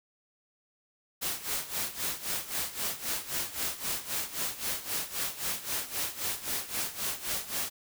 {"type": "noise with tremolo", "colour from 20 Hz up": "white", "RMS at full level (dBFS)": -31, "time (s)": [1.21, 7.7], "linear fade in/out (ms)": 20, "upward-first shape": "sine", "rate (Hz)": 3.8, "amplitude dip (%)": 80, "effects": []}